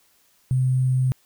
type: tone with sample-and-hold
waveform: sine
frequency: 128.9 Hz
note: C3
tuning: 26 cents flat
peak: -17 dBFS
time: 0.51-1.12 s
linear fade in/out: 0 ms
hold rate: 8820 Hz
effects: white hiss -61 dBFS RMS until 1.25 s